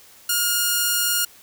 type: tone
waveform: 5% pulse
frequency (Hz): 1423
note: F6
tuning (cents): +32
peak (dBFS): -7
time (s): 0.29-1.25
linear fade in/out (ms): 5
effects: white hiss -49 dBFS RMS until 1.42 s